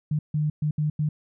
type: tone bursts at uneven times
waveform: sine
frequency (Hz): 151.2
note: D#3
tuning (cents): -49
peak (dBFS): -21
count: 5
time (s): 0.11-0.19 / 0.34-0.5 / 0.62-0.71 / 0.78-0.9 / 0.99-1.09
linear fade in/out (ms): 5
effects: none